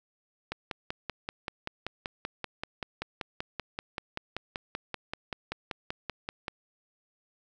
click train, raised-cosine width 0.3 ms, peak -17 dBFS, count 32, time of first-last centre 0.52-6.482 s, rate 5.2 Hz, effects none

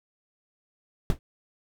brown noise with exponential decay, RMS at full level -18 dBFS, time 1.1-1.19 s, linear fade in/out 1 ms, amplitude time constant 18 ms, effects none

